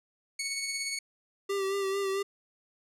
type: tone with tremolo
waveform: 15% pulse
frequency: 2217 Hz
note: C#7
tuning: in tune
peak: -24 dBFS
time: 0.39-0.99 s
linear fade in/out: 5 ms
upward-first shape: sine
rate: 17 Hz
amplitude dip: 35%
type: tone with vibrato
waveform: square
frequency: 392 Hz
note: G4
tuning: in tune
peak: -29 dBFS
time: 1.49-2.23 s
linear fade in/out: 10 ms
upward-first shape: sine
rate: 4.5 Hz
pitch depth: 32 cents each way
effects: low-pass 12000 Hz 12 dB/octave